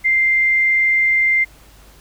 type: tone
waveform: sine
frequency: 2093 Hz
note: C7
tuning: in tune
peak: -12 dBFS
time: 0.04-1.45 s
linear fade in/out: 20 ms
effects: added 50 Hz sine -46 dBFS peak until 2 s + pink hiss -48 dBFS RMS until 2 s